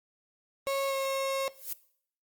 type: tone with pitch glide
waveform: 35% pulse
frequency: 548 to 540.8 Hz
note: C#5 to C#5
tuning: -20 to -43 cents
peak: -26 dBFS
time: 0.67-1.48 s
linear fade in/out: 0 ms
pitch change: -23 cents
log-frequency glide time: 0.87-0.95 s
type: noise with exponential growth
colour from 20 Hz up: violet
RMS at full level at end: -31 dBFS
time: 1.47-1.73 s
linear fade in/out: 5 ms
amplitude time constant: 55 ms
effects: noise-tail reverb RT60 0.6 s tail -19 dB re dry + Opus 32 kbps